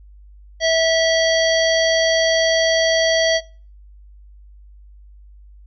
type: harmonic tone with a mistuned harmonic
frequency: 652 Hz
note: E5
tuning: 19 cents flat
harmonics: 1 / 3 / 5 / 7 / 9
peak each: -16 / -21 / -23 / -24 / -26 dBFS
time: 0.6-3.41 s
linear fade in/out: 50 ms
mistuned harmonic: 9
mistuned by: -20 cents
effects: noise-tail reverb RT60 0.4 s tail -23 dB re dry + added 50 Hz sine -41 dBFS peak until 5.66 s